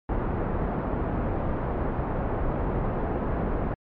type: low-pass noise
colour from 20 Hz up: pink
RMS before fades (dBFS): -27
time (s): 0.09-3.74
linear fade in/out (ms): 2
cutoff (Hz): 980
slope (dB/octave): 12
effects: low-pass 2000 Hz 12 dB/octave + MP3 48 kbps